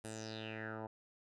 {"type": "tone with low-pass filter sweep", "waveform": "10% pulse", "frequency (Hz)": 110, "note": "A2", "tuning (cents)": 0, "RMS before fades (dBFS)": -45, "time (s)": [0.04, 0.87], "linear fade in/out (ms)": 5, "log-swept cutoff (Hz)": [9900, 890], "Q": 5.5, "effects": []}